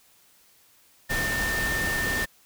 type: tone in noise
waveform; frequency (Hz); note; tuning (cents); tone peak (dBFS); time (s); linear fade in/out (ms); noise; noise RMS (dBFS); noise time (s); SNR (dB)
sine; 1800; A6; +39; -26; 1.09-2.26; 20; pink; -30; 1.09-2.26; +1
effects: white hiss -59 dBFS RMS until 2.45 s